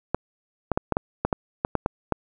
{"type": "clicks", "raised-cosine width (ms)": 1, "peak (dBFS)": -7, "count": 11, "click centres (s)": [0.146, 0.717, 0.775, 0.923, 0.969, 1.25, 1.328, 1.649, 1.753, 1.861, 2.123], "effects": []}